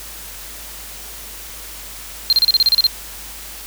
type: tone bursts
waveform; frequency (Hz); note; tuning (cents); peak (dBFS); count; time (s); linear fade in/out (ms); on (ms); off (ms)
triangle; 4180; C8; -2; -8; 10; 2.3-2.867; 0; 27; 33
effects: added 50 Hz sine -40 dBFS peak until 3.66 s + white hiss -34 dBFS RMS until 3.66 s